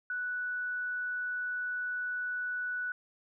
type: tone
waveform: sine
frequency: 1480 Hz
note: F#6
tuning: in tune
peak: -32 dBFS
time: 0.1-2.92 s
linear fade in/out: 2 ms
effects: none